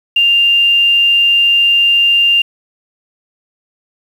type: tone with quantisation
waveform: sine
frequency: 2794 Hz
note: F7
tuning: in tune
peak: -7 dBFS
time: 0.16-2.42 s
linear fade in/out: 5 ms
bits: 6
effects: none